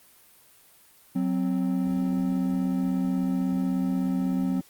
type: tone pair together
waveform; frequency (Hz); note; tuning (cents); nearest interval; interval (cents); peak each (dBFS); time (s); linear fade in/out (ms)
triangle; 185.25 / 261.6; F#3 / C4; +2 / 0; tritone; 598; -24; 1.15-4.61; 10
effects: white hiss -56 dBFS RMS until 4.69 s + Opus 32 kbps